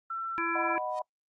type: tone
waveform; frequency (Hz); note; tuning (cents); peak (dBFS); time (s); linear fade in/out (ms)
sine; 1343; E6; +32; -32; 0.1-0.76; 5
type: harmonic tone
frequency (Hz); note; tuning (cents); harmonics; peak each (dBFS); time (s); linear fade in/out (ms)
335.3; E4; +30; 1 / 3 / 5 / 7; -35 / -35 / -35 / -35; 0.38-0.78; 0
type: chord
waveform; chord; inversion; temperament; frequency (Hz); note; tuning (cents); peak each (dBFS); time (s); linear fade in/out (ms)
sine; B major; first; equal with one note detuned; 619 / 740 / 987.8; D#5 / F#5 / B5; -9 / 0 / 0; -35; 0.55-1.02; 5
type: tone with exponential growth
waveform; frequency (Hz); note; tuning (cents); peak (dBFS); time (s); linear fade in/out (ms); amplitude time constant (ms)
5% pulse; 622.3; D#5; 0; -36; 0.85-0.99; 2; 29
effects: noise-tail reverb RT60 0.1 s tail -26 dB re dry + Opus 32 kbps